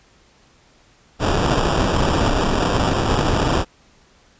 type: noise with sample-and-hold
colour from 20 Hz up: pink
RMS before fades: -18 dBFS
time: 1.19-3.65 s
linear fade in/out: 50 ms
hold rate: 2100 Hz
effects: pink hiss -54 dBFS RMS until 4.39 s + resampled to 16000 Hz